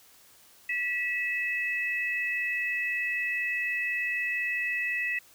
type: tone pair together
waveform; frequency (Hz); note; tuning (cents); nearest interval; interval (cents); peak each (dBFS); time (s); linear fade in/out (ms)
sine; 1951 / 2595; B6 / E7; -22 / -28; perfect fourth; 494; -29 / -31; 0.69-5.19; 5
effects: white hiss -57 dBFS RMS until 5.34 s